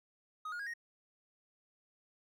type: tone with pitch steps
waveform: triangle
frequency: 1254 / 1432.2 / 1635.7 / 1868.1 Hz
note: D#6 / F6 / G#6 / A#6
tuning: +13 / +43 / -27 / +3 cents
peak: -37 dBFS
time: 0.45-0.738 s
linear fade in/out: 5 ms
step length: 72 ms
effects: none